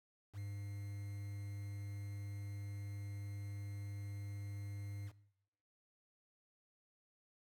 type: tone with quantisation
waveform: triangle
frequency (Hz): 100.9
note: G#2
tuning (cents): -49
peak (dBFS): -40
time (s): 0.33-5.12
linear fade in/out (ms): 50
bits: 10
effects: noise-tail reverb RT60 0.8 s tail -20 dB re dry + AAC 64 kbps